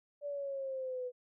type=exponential sweep; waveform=sine; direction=down; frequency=582 to 493.9 Hz; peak=-36 dBFS; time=0.21-1.12 s; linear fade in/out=50 ms; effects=none